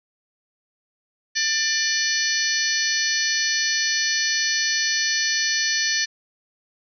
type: harmonic tone with a mistuned harmonic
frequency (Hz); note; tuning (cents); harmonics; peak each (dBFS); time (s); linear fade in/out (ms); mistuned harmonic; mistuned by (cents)
593; D5; +17; 3 / 4 / 5 / 6 / 7 / 8 / 9 / 10; -24 / -32 / -33 / -33 / -26 / -31 / -30 / -26; 1.35-6.06; 20; 7; +74
effects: none